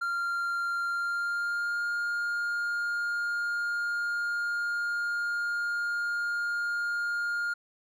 triangle tone with pitch glide, 1389 to 1413.3 Hz, F6 to F6, -10 to +20 cents, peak -26 dBFS, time 0.01-7.54 s, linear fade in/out 10 ms, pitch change +30 cents, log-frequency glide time 0.88-1.85 s, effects none

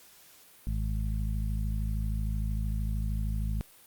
harmonic tone, 53.1 Hz, G#1, 39 cents sharp, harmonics 1 / 2 / 3 / 4, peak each -29 / -35 / -39 / -41 dBFS, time 0.67-3.61 s, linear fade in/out 0 ms, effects white hiss -56 dBFS RMS until 3.86 s + Opus 48 kbps

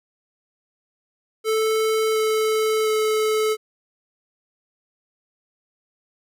square tone with pitch steps, 439 / 436 / 433 Hz, A4 / A4 / A4, -4 / -16 / -28 cents, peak -19 dBFS, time 1.44-3.57 s, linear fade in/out 50 ms, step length 710 ms, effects none

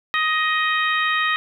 harmonic tone, 626 Hz, D#5, 10 cents sharp, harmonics 2 / 3 / 4 / 5 / 6, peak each -22 / -21 / -27 / -30 / -29 dBFS, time 0.14-1.36 s, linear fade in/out 0 ms, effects 9-bit

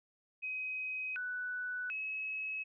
sine tone with pitch steps, 2525 / 1487 / 2569 Hz, D#7 / F#6 / E7, +25 / +8 / -45 cents, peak -36 dBFS, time 0.42-2.64 s, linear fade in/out 20 ms, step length 740 ms, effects none

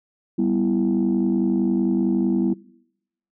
sine chord, E minor, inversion first, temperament equal with one note detuned, 196 / 246.9 / 331.7 Hz, G3 / B3 / E4, 0 / 0 / +11 cents, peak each -21 dBFS, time 0.38-2.54 s, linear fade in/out 10 ms, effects noise-tail reverb RT60 0.8 s tail -22 dB re dry + tanh soft clip ceiling -12 dBFS

